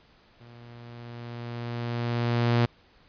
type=tone with level ramp; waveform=sawtooth; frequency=118.9 Hz; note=A#2; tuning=35 cents sharp; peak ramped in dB=-44 to -15 dBFS; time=0.4-2.66 s; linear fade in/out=10 ms; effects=pink hiss -59 dBFS RMS until 3.08 s + resampled to 11025 Hz

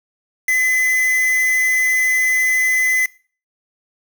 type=tone with quantisation; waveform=triangle; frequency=2023 Hz; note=B6; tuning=41 cents sharp; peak=-12 dBFS; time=0.48-3.06 s; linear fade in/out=5 ms; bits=4; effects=noise-tail reverb RT60 0.4 s tail -21 dB re dry

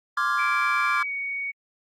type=chord; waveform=triangle; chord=D half-diminished seventh; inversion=third; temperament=equal; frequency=1046.5 / 1174.7 / 1396.9 / 1661.2 Hz; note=C6 / D6 / F6 / Ab6; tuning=0 / 0 / 0 / 0 cents; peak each=-28 / -23 / -25 / -27 dBFS; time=0.17-1.03 s; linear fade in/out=5 ms
type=tone with pitch glide; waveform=sine; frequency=2331 to 2236 Hz; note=D7 to C#7; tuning=-14 to +14 cents; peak=-27 dBFS; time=0.38-1.52 s; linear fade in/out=20 ms; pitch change=-72 cents; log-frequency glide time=0.95-1.11 s
effects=Opus 48 kbps

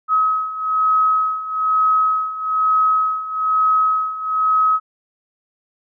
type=beating tone pair; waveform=sine; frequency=1275 / 1276.1 Hz; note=D#6 / D#6; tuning=+42 / +43 cents; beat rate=1.1 Hz; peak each=-20 / -16 dBFS; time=0.08-4.8 s; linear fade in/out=50 ms; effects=none

